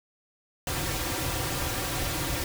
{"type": "noise with comb filter", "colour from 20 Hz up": "pink", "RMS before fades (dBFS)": -30, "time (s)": [0.67, 2.44], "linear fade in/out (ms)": 2, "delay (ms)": 4.7, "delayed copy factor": -0.8, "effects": []}